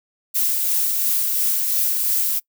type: noise with tremolo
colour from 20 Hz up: violet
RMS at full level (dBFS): -19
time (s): 0.34-2.4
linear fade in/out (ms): 20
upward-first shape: sine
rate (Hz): 2.9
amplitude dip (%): 25
effects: noise-tail reverb RT60 0.1 s tail -24 dB re dry